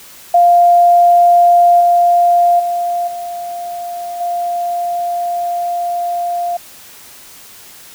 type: tone with level steps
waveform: sine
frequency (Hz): 698.5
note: F5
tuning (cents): 0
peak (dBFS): -5 / -7 / -14 / -21 / -15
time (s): 0.34-6.57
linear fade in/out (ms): 5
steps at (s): 1.8 / 2.59 / 3.07 / 4.2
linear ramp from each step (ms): 10
effects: white hiss -38 dBFS RMS until 7.94 s